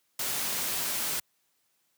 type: noise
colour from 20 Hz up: white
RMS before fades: -31 dBFS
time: 0.19-1.2 s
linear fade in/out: 5 ms
effects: white hiss -73 dBFS RMS until 1.97 s + high-pass 100 Hz 12 dB/octave